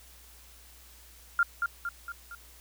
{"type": "tone with echo", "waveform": "sine", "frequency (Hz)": 1396.9, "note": "F6", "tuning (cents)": 0, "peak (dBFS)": -20, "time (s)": [1.39, 1.43], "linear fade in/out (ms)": 2, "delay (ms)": 230, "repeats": 4, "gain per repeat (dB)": -5, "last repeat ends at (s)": 2.35, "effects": ["added 60 Hz sine -55 dBFS peak until 2.6 s", "white hiss -55 dBFS RMS until 2.6 s"]}